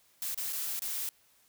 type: noise with dropouts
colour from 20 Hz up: blue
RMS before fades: -35 dBFS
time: 0.22-1.09 s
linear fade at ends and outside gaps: 1 ms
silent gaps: 0.345-0.376 / 0.526-0.53 / 0.793-0.82 s
effects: white hiss -66 dBFS RMS until 1.48 s